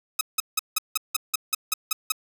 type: tone bursts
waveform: 5% pulse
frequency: 1275 Hz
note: D#6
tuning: 42 cents sharp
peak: -8 dBFS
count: 11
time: 0.19-2.121 s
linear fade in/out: 5 ms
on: 21 ms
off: 170 ms
effects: none